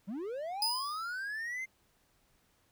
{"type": "linear sweep", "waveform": "triangle", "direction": "up", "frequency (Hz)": [175.5, 2114], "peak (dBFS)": -34, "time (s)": [0.07, 1.66], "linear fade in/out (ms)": 20}
{"type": "tone with exponential decay", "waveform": "40% pulse", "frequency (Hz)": 4978, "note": "D#8", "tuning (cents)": 0, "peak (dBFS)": -26, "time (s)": [0.62, 1.36], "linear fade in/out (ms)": 2, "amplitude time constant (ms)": 160}
{"effects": ["pink hiss -71 dBFS RMS until 2.71 s"]}